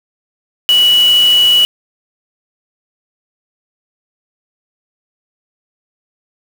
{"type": "tone in noise", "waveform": "sine", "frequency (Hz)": 2939, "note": "F#7", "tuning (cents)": -12, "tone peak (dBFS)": -6, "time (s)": [0.69, 1.65], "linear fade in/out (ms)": 0, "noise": "white", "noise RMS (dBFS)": -24, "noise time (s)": [0.69, 1.65], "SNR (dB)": 15, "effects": []}